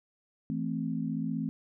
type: chord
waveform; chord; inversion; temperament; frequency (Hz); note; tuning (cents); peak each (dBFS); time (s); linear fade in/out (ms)
sine; A minor; second; equal; 164.81 / 220 / 261.6; E3 / A3 / C4; 0 / 0 / 0; -34; 0.5-1.49; 0
effects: none